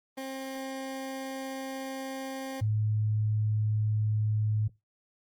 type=tone pair in turn; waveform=20% pulse / sine; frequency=266.4 / 107.26 Hz; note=C4 / A2; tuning=+31 / -44 cents; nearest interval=octave + major third; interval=1575 cents; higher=first; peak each=-30 / -25 dBFS; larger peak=second; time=0.17-2.61 / 2.61-4.68 s; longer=first; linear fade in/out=10 ms; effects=noise-tail reverb RT60 0.2 s tail -18 dB re dry + Opus 24 kbps